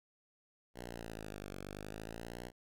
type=linear two-way sweep; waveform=5% pulse; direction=down then up; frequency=61.74 to 47.45 to 61.74 Hz; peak=-33 dBFS; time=0.74-2.52 s; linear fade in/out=50 ms; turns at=1.57 s; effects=none